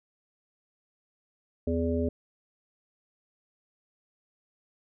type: harmonic tone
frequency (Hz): 83.4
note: E2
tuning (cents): +21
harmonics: 1 / 3 / 5 / 7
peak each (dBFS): -30 / -29 / -31 / -34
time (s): 1.67-2.09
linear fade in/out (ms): 5
effects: none